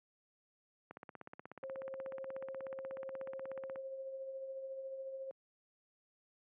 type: click train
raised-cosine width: 0.5 ms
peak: -32 dBFS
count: 48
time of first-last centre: 0.91-3.758 s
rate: 16.5 Hz
type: tone with tremolo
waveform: sine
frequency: 534 Hz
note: C5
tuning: 35 cents sharp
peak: -40 dBFS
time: 1.63-5.31 s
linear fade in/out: 0 ms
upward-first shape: triangle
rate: 14 Hz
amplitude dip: 45%
effects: high-pass 150 Hz 12 dB/octave + low-pass 2000 Hz 12 dB/octave